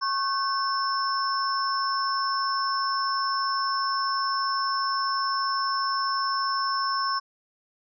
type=tone cluster; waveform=sine; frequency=1092 / 1527 / 5310 Hz; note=C#6 / G6 / E8; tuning=-26 / -46 / +12 cents; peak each=-25 / -33 / -30 dBFS; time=0.01-7.2 s; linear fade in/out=20 ms; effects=none